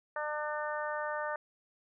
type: harmonic tone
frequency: 300 Hz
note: D4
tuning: 37 cents sharp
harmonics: 2 / 3 / 4 / 5 / 6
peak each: -37 / -39 / -40 / -41 / -42 dBFS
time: 0.16-1.36 s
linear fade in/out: 2 ms
effects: none